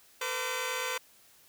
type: tone cluster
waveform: 10% pulse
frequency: 458.9 / 508 / 1165 Hz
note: A#4 / B4 / D6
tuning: -27 / +49 / -14 cents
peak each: -30 / -25 / -30 dBFS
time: 0.21-0.98 s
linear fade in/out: 5 ms
effects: white hiss -60 dBFS RMS until 1.48 s